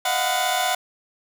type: tone cluster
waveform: sawtooth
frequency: 623 / 705 / 741 / 1009 / 3498 Hz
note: D#5 / F5 / F#5 / B5 / A7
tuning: +2 / +16 / +2 / +37 / -11 cents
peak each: -27 / -24 / -19 / -26 / -26 dBFS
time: 0.05-0.75 s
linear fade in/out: 5 ms
effects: none